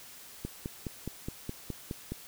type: click train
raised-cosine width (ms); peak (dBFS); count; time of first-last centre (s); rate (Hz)
3; -22; 9; 0.45-2.12; 4.79
effects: white hiss -50 dBFS RMS until 2.27 s